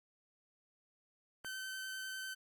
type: tone with vibrato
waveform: sawtooth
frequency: 1536 Hz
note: G6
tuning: 36 cents flat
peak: -38 dBFS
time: 1.44-2.35 s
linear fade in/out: 20 ms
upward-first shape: sine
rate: 10 Hz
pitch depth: 8 cents each way
type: click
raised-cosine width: 0.5 ms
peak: -32 dBFS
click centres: 1.447 s
effects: none